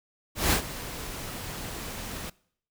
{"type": "noise with ADSR envelope", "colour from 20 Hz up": "pink", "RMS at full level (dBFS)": -21, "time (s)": [0.35, 2.3], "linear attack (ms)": 170, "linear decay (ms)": 92, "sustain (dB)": -16, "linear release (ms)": 8, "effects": ["noise-tail reverb RT60 0.6 s tail -23 dB re dry"]}